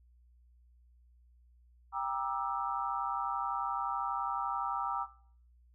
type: chord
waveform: sine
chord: E half-diminished seventh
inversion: first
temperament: just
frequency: 791.1 / 949.3 / 1186.7 / 1318.5 Hz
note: G5 / Bb5 / D6 / E6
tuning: +16 / +31 / +18 / 0 cents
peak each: -37 / -36 / -37 / -38 dBFS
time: 1.92-5.07 s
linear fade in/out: 50 ms
effects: noise-tail reverb RT60 0.5 s tail -17 dB re dry + added 60 Hz sine -60 dBFS peak until 5.74 s